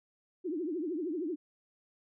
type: tone with vibrato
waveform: sine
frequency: 330.4 Hz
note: E4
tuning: 4 cents sharp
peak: -32 dBFS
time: 0.44-1.36 s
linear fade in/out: 20 ms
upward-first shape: triangle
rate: 13 Hz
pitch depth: 260 cents each way
effects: none